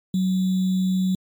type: tone with sample-and-hold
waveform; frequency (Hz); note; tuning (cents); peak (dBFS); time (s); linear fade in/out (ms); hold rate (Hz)
sine; 186.6; F#3; +15; -18; 0.14-1.15; 2; 3675
effects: MP3 96 kbps